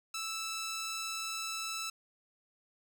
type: tone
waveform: 10% pulse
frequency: 1318.5 Hz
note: E6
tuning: in tune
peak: -28 dBFS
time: 0.14-1.9 s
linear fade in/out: 5 ms
effects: none